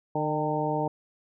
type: harmonic tone with a mistuned harmonic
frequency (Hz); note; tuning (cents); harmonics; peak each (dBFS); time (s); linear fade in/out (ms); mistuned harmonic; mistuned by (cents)
151.6; D#3; -45; 1 / 2 / 3 / 4 / 5 / 6; -32 / -32 / -32 / -32 / -32 / -32; 0.15-0.88; 5; 5; +48
effects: none